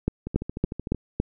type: two click trains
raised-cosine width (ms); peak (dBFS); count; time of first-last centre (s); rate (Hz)
3; -18 / -9; 10 / 5; 0.27-0.947 / 0.08-1.2; 13.3 / 3.57
effects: none